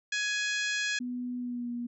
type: harmonic tone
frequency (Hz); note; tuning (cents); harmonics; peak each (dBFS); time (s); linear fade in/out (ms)
836; G#5; +11; 2 / 3 / 4 / 5 / 6 / 7 / 8 / 9; -31 / -35 / -37 / -40 / -42 / -44 / -41 / -46; 0.12-0.99; 5
type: tone with pitch glide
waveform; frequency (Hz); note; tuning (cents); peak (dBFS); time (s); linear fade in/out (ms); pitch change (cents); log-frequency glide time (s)
sine; 246.9 to 239.9; B3 to A#3; 0 to +50; -32; 1-1.87; 10; -50; 1.38-1.7
effects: none